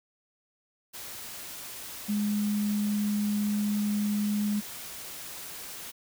sine tone in noise, 207.7 Hz, G#3, in tune, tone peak -25 dBFS, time 2.08-4.61 s, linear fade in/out 20 ms, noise white, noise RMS -41 dBFS, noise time 0.93-5.92 s, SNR +13 dB, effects none

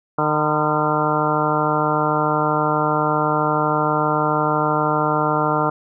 harmonic tone with a mistuned harmonic, 152.2 Hz, D#3, 38 cents flat, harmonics 1 / 2 / 3 / 4 / 5 / 6 / 7 / 8 / 9, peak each -25 / -25 / -25 / -25 / -25 / -25 / -25 / -25 / -25 dBFS, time 0.18-5.7 s, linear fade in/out 5 ms, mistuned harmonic 7, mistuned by -66 cents, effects none

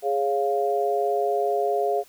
sine chord, Db major, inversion second, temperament equal, 415.3 / 554.4 / 698.5 Hz, Ab4 / Db5 / F5, 0 / 0 / 0 cents, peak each -24 / -28 / -24 dBFS, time 0.02-2.04 s, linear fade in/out 50 ms, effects white hiss -54 dBFS RMS until 2.08 s

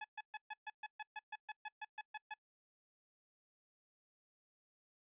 20% pulse tone bursts, 854 Hz, G#5, 48 cents sharp, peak -38 dBFS, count 15, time 0.01-2.34 s, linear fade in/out 5 ms, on 34 ms, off 130 ms, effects noise-tail reverb RT60 0.1 s tail -26 dB re dry + resampled to 8000 Hz

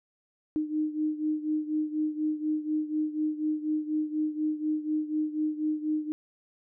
sine beating tone pair, 305.9 / 310 Hz, D#4 / D#4, -29 / -6 cents, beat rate 4.1 Hz, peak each -28 / -32 dBFS, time 0.56-6.12 s, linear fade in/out 0 ms, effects none

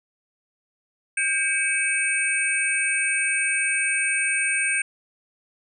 sine tone cluster, 1591 / 2265 / 2585 / 8680 Hz, G6 / C#7 / E7 / C#9, +25 / +37 / -34 / -37 cents, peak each -26 dBFS, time 1.17-4.82 s, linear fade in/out 5 ms, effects none

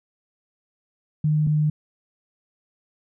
sine tone pair in turn, 152.4 / 151.69 Hz, D#3 / D#3, -36 / -44 cents, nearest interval unison, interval 8 cents, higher first, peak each -17 dBFS, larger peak neither, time 1.24-1.47 / 1.47-1.7 s, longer neither, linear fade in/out 5 ms, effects none

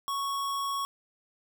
square tone, 1108.7 Hz, C#6, in tune, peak -30 dBFS, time 0.08-0.85 s, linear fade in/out 0 ms, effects none

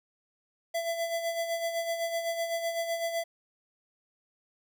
square tone with tremolo, 670 Hz, E5, 28 cents sharp, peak -28 dBFS, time 0.74-3.24 s, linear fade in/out 10 ms, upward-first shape sine, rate 7.9 Hz, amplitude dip 55%, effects 11-bit

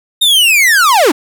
45% pulse linear sweep, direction down, 3729 to 251.8 Hz, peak -6 dBFS, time 0.21-1.12 s, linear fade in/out 10 ms, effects none

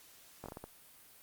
slowing click train, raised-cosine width 1 ms, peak -30 dBFS, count 6, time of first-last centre 0.44-0.64 s, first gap 19 ms, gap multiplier 1.38, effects white hiss -59 dBFS RMS until 1.22 s + Opus 48 kbps

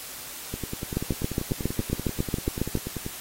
two click trains, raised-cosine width 3 ms, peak -18 / -11 dBFS, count 27 / 14, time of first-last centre 0.54-3.064 / 0.97-2.753 s, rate 10.3 / 7.29 Hz, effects white hiss -39 dBFS RMS until 3.2 s + AAC 48 kbps

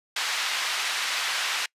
white band-pass noise, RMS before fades -28 dBFS, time 0.16-1.66 s, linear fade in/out 5 ms, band 1100 to 3800 Hz, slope 12 dB/octave, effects noise-tail reverb RT60 0.1 s tail -26 dB re dry + resampled to 32000 Hz

